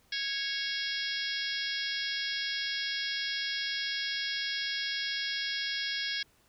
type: harmonic tone with a mistuned harmonic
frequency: 552 Hz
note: C#5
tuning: 7 cents flat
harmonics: 3 / 4 / 5 / 6 / 7 / 8 / 9 / 10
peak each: -37 / -39 / -45 / -37 / -43 / -42 / -38 / -42 dBFS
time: 0.12-6.23 s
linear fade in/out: 5 ms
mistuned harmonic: 8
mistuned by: -39 cents
effects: pink hiss -66 dBFS RMS until 6.48 s